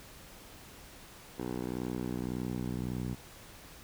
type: tone with band-pass filter sweep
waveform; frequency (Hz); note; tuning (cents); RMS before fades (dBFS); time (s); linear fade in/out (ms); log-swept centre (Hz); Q
10% pulse; 61.8; B1; +2; -36; 1.38-3.15; 10; 410 to 140; 0.87
effects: pink hiss -52 dBFS RMS until 3.83 s